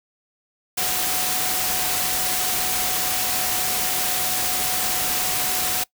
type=tone in noise; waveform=sine; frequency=738 Hz; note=F#5; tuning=5 cents flat; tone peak=-32 dBFS; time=0.77-5.84 s; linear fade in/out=10 ms; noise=white; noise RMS=-23 dBFS; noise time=0.77-5.84 s; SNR=-12 dB; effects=noise-tail reverb RT60 0.1 s tail -22 dB re dry